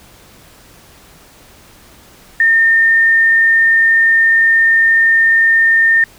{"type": "tone", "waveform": "sine", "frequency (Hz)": 1817, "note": "A#6", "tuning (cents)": -45, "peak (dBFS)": -7, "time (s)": [2.4, 6.04], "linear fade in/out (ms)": 2, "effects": ["pink hiss -43 dBFS RMS until 6.18 s"]}